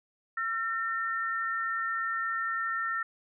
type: tone pair together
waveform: sine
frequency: 1352.8 / 1816 Hz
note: E6 / A#6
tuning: +44 / -46 cents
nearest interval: perfect fourth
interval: 510 cents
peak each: -31 / -32 dBFS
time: 0.37-3.03 s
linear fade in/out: 5 ms
effects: none